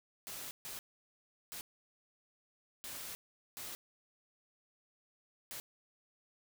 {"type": "noise bursts at uneven times", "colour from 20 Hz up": "white", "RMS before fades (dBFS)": -45, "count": 6, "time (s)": [[0.27, 0.51], [0.65, 0.79], [1.52, 1.61], [2.84, 3.15], [3.57, 3.75], [5.51, 5.6]], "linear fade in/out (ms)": 0, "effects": []}